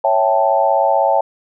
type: chord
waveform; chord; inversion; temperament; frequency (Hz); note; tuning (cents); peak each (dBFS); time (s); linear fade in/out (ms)
sine; A dominant seventh; first; equal; 554.4 / 659.3 / 784 / 880; C#5 / E5 / G5 / A5; 0 / 0 / 0 / 0; -17; 0.04-1.21; 5
effects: none